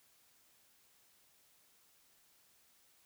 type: silence
effects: white hiss -69 dBFS RMS until 3.05 s